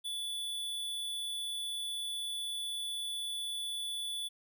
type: tone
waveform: square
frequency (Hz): 3456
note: A7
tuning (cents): -32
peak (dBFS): -36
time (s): 0.04-4.29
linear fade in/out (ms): 20
effects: none